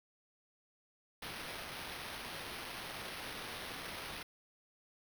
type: noise with sample-and-hold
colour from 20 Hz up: white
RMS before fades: -45 dBFS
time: 1.22-4.23 s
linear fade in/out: 5 ms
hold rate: 7350 Hz
effects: none